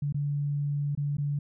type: tone with dropouts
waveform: sine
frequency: 144.2 Hz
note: D3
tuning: 31 cents flat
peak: -26 dBFS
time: 0.02-1.39 s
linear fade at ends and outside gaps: 5 ms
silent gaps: 0.125-0.144 / 0.951-0.974 / 1.17-1.182 s
effects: none